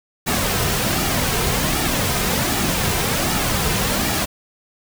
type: noise with flanger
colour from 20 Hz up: pink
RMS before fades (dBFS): -20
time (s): 0.26-4.26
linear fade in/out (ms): 20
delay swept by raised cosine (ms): 1.9 to 3.6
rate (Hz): 1.3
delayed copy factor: -0.5
effects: none